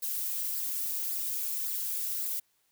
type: noise with flanger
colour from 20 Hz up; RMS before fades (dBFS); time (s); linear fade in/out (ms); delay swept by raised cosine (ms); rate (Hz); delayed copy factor
violet; -33; 0.02-2.4; 10; 0.32 to 3.82; 1.8; -0.55
effects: white hiss -72 dBFS RMS until 2.71 s